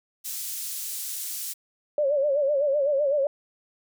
pink high-pass noise, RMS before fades -33 dBFS, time 0.24-1.54 s, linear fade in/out 20 ms, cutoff 7100 Hz, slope 12 dB/octave
sine tone with vibrato, 569 Hz, C#5, 45 cents sharp, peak -20 dBFS, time 1.98-3.27 s, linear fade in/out 2 ms, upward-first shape sine, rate 7.9 Hz, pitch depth 100 cents each way
effects none

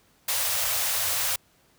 white band-stop noise, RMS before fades -26 dBFS, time 0.28-1.36 s, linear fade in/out 5 ms, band 120 to 480 Hz, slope 96 dB/octave, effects pink hiss -62 dBFS RMS until 1.78 s + high-pass 60 Hz 12 dB/octave

